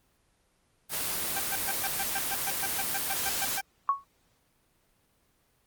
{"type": "noise", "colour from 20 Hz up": "white", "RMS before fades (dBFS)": -31, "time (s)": [0.89, 3.61], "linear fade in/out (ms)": 50}
{"type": "tone bursts", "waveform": "20% pulse", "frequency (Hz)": 784, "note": "G5", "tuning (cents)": 0, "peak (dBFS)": -25, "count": 15, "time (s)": [1.36, 3.61], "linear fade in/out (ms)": 5, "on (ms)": 38, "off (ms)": 120}
{"type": "tone with exponential decay", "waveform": "sine", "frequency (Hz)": 1108, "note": "C#6", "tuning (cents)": -1, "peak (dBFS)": -18, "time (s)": [3.89, 4.04], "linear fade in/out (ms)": 1, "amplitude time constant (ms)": 32}
{"effects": ["pink hiss -69 dBFS RMS until 5.66 s", "Opus 24 kbps"]}